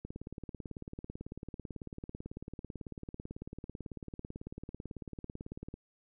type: click train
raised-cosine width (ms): 3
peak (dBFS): -29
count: 104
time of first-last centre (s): 0.05-5.741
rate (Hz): 18.1
effects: none